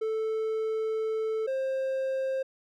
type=tone pair in turn; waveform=triangle; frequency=440 / 530.4 Hz; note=A4 / C5; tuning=0 / +23 cents; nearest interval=minor third; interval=323 cents; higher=second; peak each=-25 dBFS; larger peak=neither; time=0.01-1.47 / 1.47-2.43 s; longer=first; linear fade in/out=10 ms; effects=none